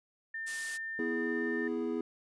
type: tone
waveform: sine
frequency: 1800 Hz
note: A6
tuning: 39 cents sharp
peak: -36 dBFS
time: 0.34-1.68 s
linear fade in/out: 5 ms
type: noise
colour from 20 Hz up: blue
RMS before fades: -38 dBFS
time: 0.46-0.78 s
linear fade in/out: 20 ms
type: chord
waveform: triangle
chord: E major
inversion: second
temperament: equal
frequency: 246.9 / 329.6 / 415.3 Hz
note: B3 / E4 / G#4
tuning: 0 / 0 / 0 cents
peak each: -34 dBFS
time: 0.99-2.01 s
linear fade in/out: 2 ms
effects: resampled to 22050 Hz